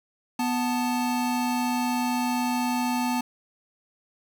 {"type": "tone pair together", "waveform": "square", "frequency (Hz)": [246.9, 880], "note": ["B3", "A5"], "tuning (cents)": [0, 0], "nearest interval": "octave + minor seventh", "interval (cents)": 2200, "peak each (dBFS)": [-26, -29], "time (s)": [0.39, 3.21], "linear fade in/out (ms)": 5, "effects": ["9-bit"]}